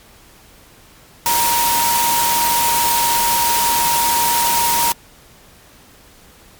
sine tone in noise, 940 Hz, A#5, 14 cents sharp, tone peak -16 dBFS, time 1.26-4.92 s, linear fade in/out 0 ms, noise white, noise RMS -18 dBFS, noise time 1.26-4.92 s, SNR -1 dB, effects pink hiss -46 dBFS RMS until 6.59 s + MP3 96 kbps

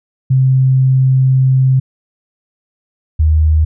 sine tone pair in turn, 131.3 / 77.94 Hz, C3 / D#2, +6 / +4 cents, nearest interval major sixth, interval 902 cents, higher first, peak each -7 dBFS, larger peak neither, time 0.3-1.8 / 3.19-3.65 s, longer first, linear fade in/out 10 ms, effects none

